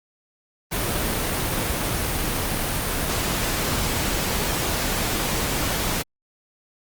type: noise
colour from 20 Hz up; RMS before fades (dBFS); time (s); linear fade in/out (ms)
pink; -24; 0.71-6.03; 20
effects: Opus 32 kbps